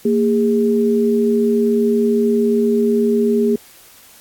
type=tone pair together; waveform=sine; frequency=230 / 409.4 Hz; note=A#3 / G#4; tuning=-23 / -25 cents; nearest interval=minor seventh; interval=998 cents; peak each=-15 dBFS; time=0.05-3.56 s; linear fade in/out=5 ms; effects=white hiss -45 dBFS RMS until 4.2 s + AAC 64 kbps